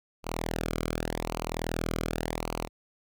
sawtooth tone with flanger, 40.72 Hz, E1, 20 cents flat, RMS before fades -33 dBFS, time 0.23-2.69 s, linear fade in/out 50 ms, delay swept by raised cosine 0.56 to 1.12 ms, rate 0.87 Hz, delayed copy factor -0.8, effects none

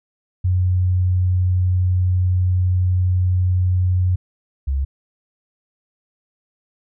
sine tone pair in turn, 91.2 / 68.32 Hz, F#2 / C#2, -24 / -25 cents, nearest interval perfect fourth, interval 501 cents, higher first, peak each -14 / -17 dBFS, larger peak first, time 0.44-4.16 / 4.67-4.85 s, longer first, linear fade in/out 10 ms, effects none

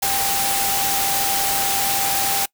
sine tone in noise, 790 Hz, G5, 13 cents sharp, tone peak -24 dBFS, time 0.02-2.46 s, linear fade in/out 10 ms, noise white, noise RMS -21 dBFS, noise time 0.02-2.46 s, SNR -6 dB, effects noise-tail reverb RT60 0.1 s tail -24 dB re dry

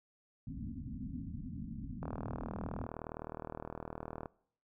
white low-pass noise, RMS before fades -43 dBFS, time 0.47-2.86 s, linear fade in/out 2 ms, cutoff 280 Hz, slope 96 dB/octave
click train, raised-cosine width 1 ms, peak -27 dBFS, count 89, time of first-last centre 2.03-4.258 s, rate 39.5 Hz
effects noise-tail reverb RT60 0.6 s tail -22 dB re dry

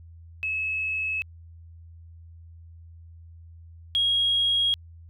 sine tone pair in turn, 2586 / 3285 Hz, E7 / G#7, -34 / -20 cents, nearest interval major third, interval 414 cents, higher second, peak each -25 / -19 dBFS, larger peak second, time 0.43-1.22 / 3.95-4.74 s, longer neither, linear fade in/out 0 ms, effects tanh soft clip ceiling -15 dBFS + added 83 Hz sine -44 dBFS peak until 5.09 s

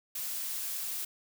blue noise, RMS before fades -36 dBFS, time 0.15-1.05 s, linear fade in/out 5 ms, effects none

